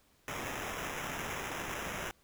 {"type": "noise with sample-and-hold", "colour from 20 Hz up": "violet", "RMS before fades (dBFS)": -39, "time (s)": [0.28, 2.11], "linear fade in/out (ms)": 0, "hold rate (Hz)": 4410, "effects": ["pink hiss -68 dBFS RMS until 2.23 s"]}